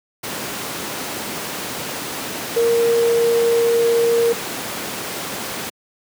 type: tone in noise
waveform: sine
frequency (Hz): 466.2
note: A#4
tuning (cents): 0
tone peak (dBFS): -13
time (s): 2.56-4.33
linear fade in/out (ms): 10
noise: pink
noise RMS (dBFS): -26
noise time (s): 0.23-5.7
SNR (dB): +10
effects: high-pass 200 Hz 12 dB/octave